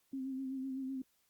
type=tone with vibrato; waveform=sine; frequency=264.9 Hz; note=C4; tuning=22 cents sharp; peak=-37 dBFS; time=0.13-1.02 s; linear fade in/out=5 ms; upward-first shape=sine; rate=7.9 Hz; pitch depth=36 cents each way; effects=white hiss -75 dBFS RMS until 1.29 s + Opus 48 kbps